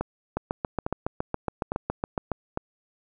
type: two click trains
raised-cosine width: 1 ms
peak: -13 / -12 dBFS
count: 4 / 15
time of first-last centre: 0.01-2.574 / 0.37-2.317 s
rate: 1.17 / 7.19 Hz
effects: none